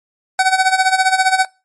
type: tone with tremolo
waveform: 25% pulse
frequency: 756 Hz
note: F#5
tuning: 37 cents sharp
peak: -5 dBFS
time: 0.39-1.45 s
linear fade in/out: 2 ms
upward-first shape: sine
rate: 15 Hz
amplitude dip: 80%
effects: noise-tail reverb RT60 0.3 s tail -23 dB re dry + MP3 48 kbps